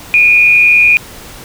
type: tone with frequency modulation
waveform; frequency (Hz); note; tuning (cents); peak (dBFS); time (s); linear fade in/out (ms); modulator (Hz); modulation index
sine; 2437; D#7; -37; -4; 0.14-0.97; 0; 153; 0.37
effects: pink hiss -32 dBFS RMS until 1.44 s